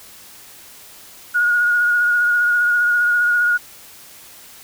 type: tone with vibrato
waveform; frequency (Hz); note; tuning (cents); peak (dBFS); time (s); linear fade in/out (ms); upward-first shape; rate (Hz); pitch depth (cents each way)
sine; 1442; F#6; -45; -13; 1.34-3.58; 20; sine; 15; 23
effects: white hiss -42 dBFS RMS until 4.63 s